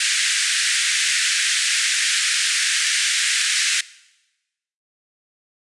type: band-pass noise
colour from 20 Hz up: pink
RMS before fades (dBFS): -20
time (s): 0-3.81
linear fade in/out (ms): 5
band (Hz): 1600 to 9700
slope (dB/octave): 48
effects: noise-tail reverb RT60 1.0 s tail -20 dB re dry + resampled to 24000 Hz